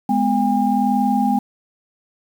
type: tone cluster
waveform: sine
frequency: 209.1 / 250.2 / 807 Hz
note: G#3 / B3 / G#5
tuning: +12 / +23 / -50 cents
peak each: -19 dBFS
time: 0.09-1.39 s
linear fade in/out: 5 ms
effects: 7-bit